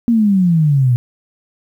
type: exponential sweep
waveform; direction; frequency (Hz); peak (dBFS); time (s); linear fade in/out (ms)
sine; down; 239.9 to 119.1; -9; 0.08-0.96; 0
effects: 8-bit